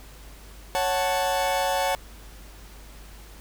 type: chord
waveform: 40% pulse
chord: F# minor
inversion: second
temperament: equal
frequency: 554.4 / 740 / 880 Hz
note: C#5 / F#5 / A5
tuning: 0 / 0 / 0 cents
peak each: -26 / -26 / -26 dBFS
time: 0.75-1.95 s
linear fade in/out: 0 ms
effects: added 50 Hz sine -44 dBFS peak until 3.4 s + pink hiss -49 dBFS RMS until 3.4 s